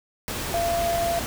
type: tone in noise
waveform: sine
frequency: 682 Hz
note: F5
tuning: 41 cents flat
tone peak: -22 dBFS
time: 0.54-1.19 s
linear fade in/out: 0 ms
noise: pink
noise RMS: -30 dBFS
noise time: 0.28-1.26 s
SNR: +5 dB
effects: none